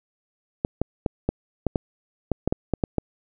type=clicks; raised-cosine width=2 ms; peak=-8 dBFS; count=12; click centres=0.649 / 0.816 / 1.062 / 1.29 / 1.667 / 1.758 / 2.317 / 2.476 / 2.525 / 2.737 / 2.838 / 2.983 s; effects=none